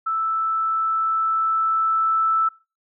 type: tone with level ramp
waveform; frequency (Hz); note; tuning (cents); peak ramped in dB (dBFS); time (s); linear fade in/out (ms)
sine; 1318.5; E6; 0; -20 to -16; 0.06-2.49; 10
effects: noise-tail reverb RT60 0.3 s tail -22 dB re dry